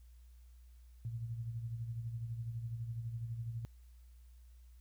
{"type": "tone with tremolo", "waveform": "sine", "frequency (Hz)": 115.9, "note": "A#2", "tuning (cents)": -10, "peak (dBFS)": -36, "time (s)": [1.05, 3.65], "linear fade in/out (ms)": 0, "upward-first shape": "sine", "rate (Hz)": 12, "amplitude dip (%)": 55, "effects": ["added 60 Hz sine -55 dBFS peak until 4.8 s", "white hiss -75 dBFS RMS until 4.8 s"]}